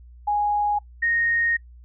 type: tone pair in turn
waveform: sine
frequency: 828 / 1858.8 Hz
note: G#5 / A#6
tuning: -5 / -5 cents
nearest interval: octave + major second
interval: 1400 cents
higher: second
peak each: -19 dBFS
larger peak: neither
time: 0.27-0.79 / 1.02-1.57 s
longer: second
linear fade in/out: 10 ms
effects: noise-tail reverb RT60 0.1 s tail -22 dB re dry + added 60 Hz sine -43 dBFS peak until 1.84 s